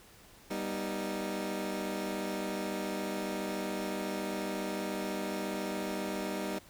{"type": "chord", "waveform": "20% pulse", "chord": "G augmented", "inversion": "none", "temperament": "equal with one note detuned", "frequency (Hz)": [196, 243.3, 311.1], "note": ["G3", "B3", "D#4"], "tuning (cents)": [0, -26, 0], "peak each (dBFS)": [-32, -36, -33], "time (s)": [0.5, 6.59], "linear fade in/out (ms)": 10, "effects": ["pink hiss -57 dBFS RMS until 6.69 s"]}